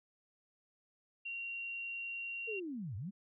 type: tone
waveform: sine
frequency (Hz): 2755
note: F7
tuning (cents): -24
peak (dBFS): -39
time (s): 1.25-2.6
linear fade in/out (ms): 10
type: linear two-way sweep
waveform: sine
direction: down then up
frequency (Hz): 466.2 to 87.9 to 211.9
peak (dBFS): -39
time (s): 2.47-3.11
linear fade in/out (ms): 20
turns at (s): 2.96
effects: none